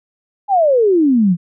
sine exponential sweep, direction down, 840 to 164.81 Hz, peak -9 dBFS, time 0.48-1.37 s, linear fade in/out 50 ms, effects none

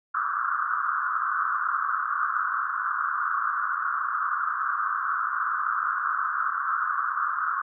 pink band-pass noise, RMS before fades -27 dBFS, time 0.14-7.62 s, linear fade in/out 10 ms, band 1100 to 1500 Hz, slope 96 dB/octave, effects none

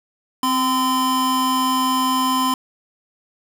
square tone pair together, 260.2 / 1024.4 Hz, C4 / C6, -9 / -37 cents, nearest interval 2 octaves, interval 2372 cents, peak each -22 / -19 dBFS, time 0.43-2.54 s, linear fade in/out 2 ms, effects none

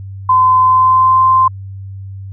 sine tone with pitch glide, 1025 to 1041.7 Hz, C6 to C6, -36 to -8 cents, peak -6 dBFS, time 0.29-1.48 s, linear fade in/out 5 ms, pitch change +28 cents, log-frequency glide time 0.6-1.23 s, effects added 97 Hz sine -25 dBFS peak until 2.32 s

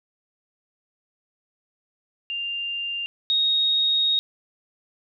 sine tone pair in turn, 2794 / 3747 Hz, F7 / A#7, 0 / +8 cents, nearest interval perfect fourth, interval 508 cents, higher second, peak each -26 / -18 dBFS, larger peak second, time 2.3-3.06 / 3.3-4.19 s, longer second, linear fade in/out 0 ms, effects none

